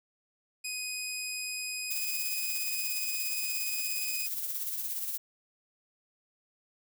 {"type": "tone", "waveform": "15% pulse", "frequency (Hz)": 2502, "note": "D#7", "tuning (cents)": 9, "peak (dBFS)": -27, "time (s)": [0.64, 4.27], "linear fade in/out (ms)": 10}
{"type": "noise with tremolo", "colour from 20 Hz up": "violet", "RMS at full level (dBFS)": -33, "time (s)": [1.9, 5.18], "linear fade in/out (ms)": 10, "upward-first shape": "sine", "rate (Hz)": 17, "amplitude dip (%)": 45}
{"effects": []}